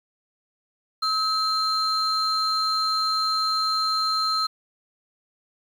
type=tone pair together; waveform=sine; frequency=1286 / 4154 Hz; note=E6 / C8; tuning=-43 / -13 cents; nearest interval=octave + minor sixth; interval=2030 cents; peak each=-22 dBFS; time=1.02-4.47 s; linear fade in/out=10 ms; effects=tanh soft clip ceiling -17 dBFS + 8-bit